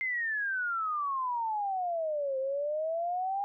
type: exponential two-way sweep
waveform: sine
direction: down then up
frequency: 2103 to 523.3 to 812 Hz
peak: -29 dBFS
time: 0.01-3.44 s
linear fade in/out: 0 ms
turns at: 2.38 s
effects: none